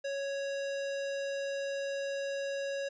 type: tone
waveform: square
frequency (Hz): 554.4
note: C#5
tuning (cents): 0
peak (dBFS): -34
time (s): 0.04-2.89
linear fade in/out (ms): 10
effects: resampled to 16000 Hz